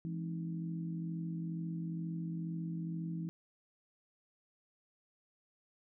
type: harmonic tone with a mistuned harmonic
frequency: 52.5 Hz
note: G#1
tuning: 19 cents sharp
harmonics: 3 / 4 / 5 / 6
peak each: -37 / -50 / -51 / -46 dBFS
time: 0.05-3.29 s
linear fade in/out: 0 ms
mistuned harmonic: 3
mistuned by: +110 cents
effects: none